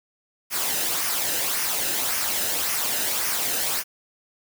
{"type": "noise with flanger", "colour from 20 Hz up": "white", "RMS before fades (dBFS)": -25, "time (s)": [0.5, 3.84], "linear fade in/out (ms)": 50, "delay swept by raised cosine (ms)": [0.25, 0.91], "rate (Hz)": 1.8, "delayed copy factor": -0.5, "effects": []}